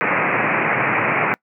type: band-pass noise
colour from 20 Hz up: white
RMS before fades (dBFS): -19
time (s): 0.01-1.34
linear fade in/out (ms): 0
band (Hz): 110 to 2500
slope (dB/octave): 96
effects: noise-tail reverb RT60 0.1 s tail -25 dB re dry